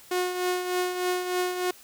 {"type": "tone with tremolo", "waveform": "sawtooth", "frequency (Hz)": 362.1, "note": "F#4", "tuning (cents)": -37, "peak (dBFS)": -19, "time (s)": [0.11, 1.71], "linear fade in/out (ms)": 5, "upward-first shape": "triangle", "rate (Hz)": 3.3, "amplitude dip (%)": 60, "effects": ["white hiss -51 dBFS RMS until 1.83 s"]}